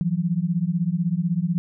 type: beating tone pair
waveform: sine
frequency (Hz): 164.81 / 180.81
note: E3 / F#3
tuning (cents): 0 / -40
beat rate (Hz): 16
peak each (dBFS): -23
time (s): 0.01-1.58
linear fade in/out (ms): 0
effects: none